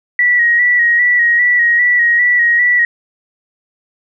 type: tone with vibrato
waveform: sine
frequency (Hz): 1921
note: B6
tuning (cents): -48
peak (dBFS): -8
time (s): 0.19-2.85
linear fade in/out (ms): 2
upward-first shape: square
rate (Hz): 2.5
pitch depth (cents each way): 31
effects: none